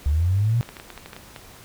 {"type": "linear sweep", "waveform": "sine", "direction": "up", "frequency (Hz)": [68.6, 121.7], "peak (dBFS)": -17, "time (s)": [0.06, 0.61], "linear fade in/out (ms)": 0}
{"type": "clicks", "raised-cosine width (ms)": 0.3, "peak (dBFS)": -21, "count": 10, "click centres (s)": [0.629, 0.69, 0.768, 0.799, 0.903, 0.977, 1.06, 1.132, 1.165, 1.362]}
{"effects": ["pink hiss -46 dBFS RMS until 1.64 s"]}